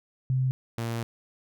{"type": "tone pair in turn", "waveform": ["sine", "sawtooth"], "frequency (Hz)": [130, 115.82], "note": ["C3", "A#2"], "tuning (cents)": [-11, -11], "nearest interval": "major second", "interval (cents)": 200, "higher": "first", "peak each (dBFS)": [-22, -25], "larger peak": "first", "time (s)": [[0.3, 0.51], [0.78, 1.03]], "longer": "second", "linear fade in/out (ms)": 0, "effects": []}